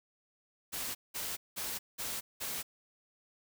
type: noise bursts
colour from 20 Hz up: white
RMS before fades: -38 dBFS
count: 5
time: 0.72-2.63 s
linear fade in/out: 20 ms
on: 230 ms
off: 190 ms
effects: none